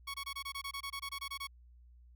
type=tone bursts; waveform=15% pulse; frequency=1111 Hz; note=C#6; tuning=4 cents sharp; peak=-32 dBFS; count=15; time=0.07-1.472 s; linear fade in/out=10 ms; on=72 ms; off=23 ms; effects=added 60 Hz sine -56 dBFS peak until 2.15 s